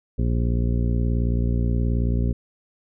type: harmonic tone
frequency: 58.7 Hz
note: A#1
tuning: 13 cents sharp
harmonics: 1 / 2 / 3 / 4 / 5 / 6 / 7 / 9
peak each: -21 / -24 / -30 / -29 / -36 / -39 / -36 / -42 dBFS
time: 0.18-2.33 s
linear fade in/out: 10 ms
effects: none